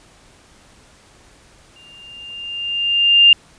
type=tone with exponential growth; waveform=sine; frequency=2800 Hz; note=F7; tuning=4 cents sharp; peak=-4 dBFS; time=1.76-3.33 s; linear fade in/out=2 ms; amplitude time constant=340 ms; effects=pink hiss -49 dBFS RMS until 3.58 s + resampled to 22050 Hz